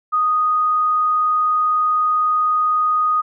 sine tone, 1242 Hz, D#6, 3 cents flat, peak -14 dBFS, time 0.12-3.22 s, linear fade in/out 20 ms, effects none

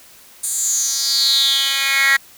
10% pulse tone with high-pass filter sweep, 273.2 Hz, C#4, 25 cents flat, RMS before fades -17 dBFS, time 0.43-2.17 s, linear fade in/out 10 ms, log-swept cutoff 8700 to 1900 Hz, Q 6.2, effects white hiss -45 dBFS RMS until 2.37 s

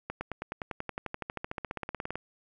accelerating click train, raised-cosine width 0.5 ms, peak -19 dBFS, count 28, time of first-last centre 0.1-2.156 s, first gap 110 ms, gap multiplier 0.97, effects none

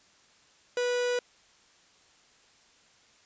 45% pulse tone, 490 Hz, B4, 14 cents flat, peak -26 dBFS, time 0.77-1.19 s, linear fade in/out 2 ms, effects white hiss -61 dBFS RMS until 3.25 s + resampled to 16000 Hz

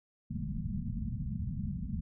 white low-pass noise, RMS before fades -36 dBFS, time 0.3-2.01 s, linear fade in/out 10 ms, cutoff 230 Hz, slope 96 dB/octave, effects none

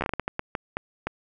slowing click train, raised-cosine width 0.5 ms, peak -12 dBFS, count 12, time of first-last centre 0.01-1.07 s, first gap 12 ms, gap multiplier 1.38, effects none

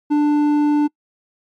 sine tone with hard clipping, 295.4 Hz, D4, 10 cents sharp, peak -14 dBFS, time 0.1-0.88 s, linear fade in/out 20 ms, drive 6 dB, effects noise-tail reverb RT60 0.1 s tail -26 dB re dry + MP3 96 kbps

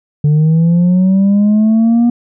sine linear sweep, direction up, 146.3 to 240 Hz, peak -4 dBFS, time 0.24-2.1 s, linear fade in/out 5 ms, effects tanh soft clip ceiling -6 dBFS

